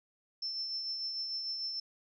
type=tone with tremolo; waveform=sine; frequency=5330 Hz; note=E8; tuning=18 cents sharp; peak=-33 dBFS; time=0.42-1.8 s; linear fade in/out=5 ms; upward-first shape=triangle; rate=6.7 Hz; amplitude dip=40%; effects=none